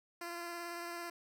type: tone with vibrato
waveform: 10% pulse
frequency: 343.7 Hz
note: F4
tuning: 28 cents flat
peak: -33 dBFS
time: 0.21-1.1 s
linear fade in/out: 5 ms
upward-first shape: sine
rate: 18 Hz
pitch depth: 14 cents each way
effects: none